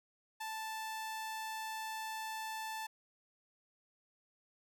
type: tone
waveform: sawtooth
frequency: 880 Hz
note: A5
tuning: in tune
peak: -36 dBFS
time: 0.4-2.87 s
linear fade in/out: 10 ms
effects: none